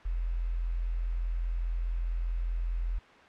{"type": "tone with quantisation", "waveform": "sine", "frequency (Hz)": 42.43, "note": "F1", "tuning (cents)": -49, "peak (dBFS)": -28, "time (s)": [0.05, 2.99], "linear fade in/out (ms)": 10, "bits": 9, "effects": ["white hiss -53 dBFS RMS until 3.28 s", "low-pass 2000 Hz 12 dB/octave"]}